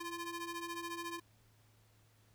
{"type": "ring-modulated tone", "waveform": "sawtooth", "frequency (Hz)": 690, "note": "F5", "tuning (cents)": -21, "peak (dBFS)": -34, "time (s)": [0, 1.2], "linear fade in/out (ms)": 10, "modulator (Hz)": 352, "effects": ["added 108 Hz sine -67 dBFS peak until 2.34 s", "pink hiss -71 dBFS RMS until 2.34 s"]}